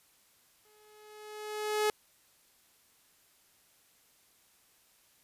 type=tone with exponential growth; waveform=sawtooth; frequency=424.3 Hz; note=G#4; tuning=37 cents sharp; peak=-21 dBFS; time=0.65-1.9 s; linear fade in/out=1 ms; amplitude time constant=270 ms; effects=white hiss -66 dBFS RMS until 5.23 s + resampled to 32000 Hz